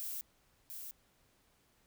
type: noise with echo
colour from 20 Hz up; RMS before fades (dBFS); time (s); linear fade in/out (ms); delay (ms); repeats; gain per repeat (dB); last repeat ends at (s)
violet; -41; 0-0.21; 0; 700; 1; -5; 0.91
effects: pink hiss -71 dBFS RMS until 1.86 s